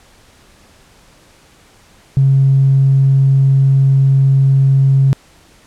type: tone with tanh clipping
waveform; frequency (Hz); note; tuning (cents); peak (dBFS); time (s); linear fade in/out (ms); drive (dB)
triangle; 135.7; C#3; -36; -7; 2.17-5.13; 0; 4
effects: pink hiss -47 dBFS RMS until 5.66 s + low-pass 10000 Hz 12 dB/octave